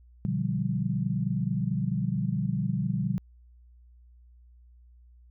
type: chord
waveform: sine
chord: G dominant seventh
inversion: first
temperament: just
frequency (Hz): 122.5 / 147 / 176.4 / 196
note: B2 / D3 / F3 / G3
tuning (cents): -14 / +2 / +18 / 0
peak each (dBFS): -31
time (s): 0.25-3.18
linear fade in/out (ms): 0
effects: added 60 Hz sine -52 dBFS peak until 5.3 s